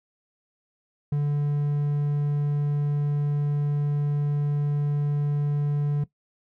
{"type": "tone", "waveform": "triangle", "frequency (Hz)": 145.6, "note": "D3", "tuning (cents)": -15, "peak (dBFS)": -19, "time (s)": [1.12, 6.04], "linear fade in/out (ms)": 5, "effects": ["noise-tail reverb RT60 0.1 s tail -17 dB re dry"]}